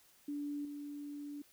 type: tone with level steps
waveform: sine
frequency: 290 Hz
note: D4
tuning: 22 cents flat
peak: -37 / -42 dBFS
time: 0.28-1.42 s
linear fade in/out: 5 ms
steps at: 0.65 s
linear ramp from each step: 2 ms
effects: white hiss -66 dBFS RMS until 1.52 s